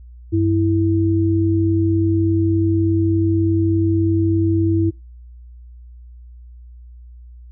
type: tone pair together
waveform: sine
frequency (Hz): 96.62 / 328.3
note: G2 / E4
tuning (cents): -25 / -7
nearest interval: octave + major sixth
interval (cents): 2118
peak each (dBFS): -17 / -16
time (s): 0.32-4.91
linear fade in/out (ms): 20
effects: noise-tail reverb RT60 0.2 s tail -22 dB re dry + added 60 Hz sine -37 dBFS peak until 7.51 s